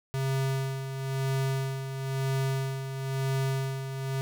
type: tone with tremolo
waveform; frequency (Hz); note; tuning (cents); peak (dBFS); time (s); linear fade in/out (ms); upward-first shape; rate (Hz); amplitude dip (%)
square; 134.3; C3; +46; -26; 0.14-4.21; 0; sine; 1; 60
effects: none